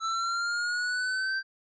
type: linear sweep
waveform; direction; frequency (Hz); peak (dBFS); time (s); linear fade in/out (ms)
square; up; 1318.5 to 1568; -28; 0-1.43; 50
effects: resampled to 16000 Hz